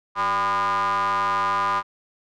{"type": "ring-modulated tone", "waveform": "square", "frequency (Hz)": 105.4, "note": "G#2", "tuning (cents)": 26, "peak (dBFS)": -18, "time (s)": [0.15, 1.83], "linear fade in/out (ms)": 50, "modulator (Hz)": 1110, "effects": ["low-pass 5000 Hz 12 dB/octave"]}